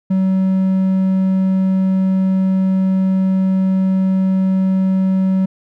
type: tone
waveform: triangle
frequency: 189.4 Hz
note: F#3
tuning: 41 cents sharp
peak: -10 dBFS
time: 0.1-5.46 s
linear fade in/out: 10 ms
effects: none